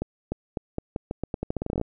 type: accelerating click train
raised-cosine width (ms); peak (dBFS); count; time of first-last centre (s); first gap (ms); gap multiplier
2; -14; 19; 0.02-1.814; 300; 0.84
effects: none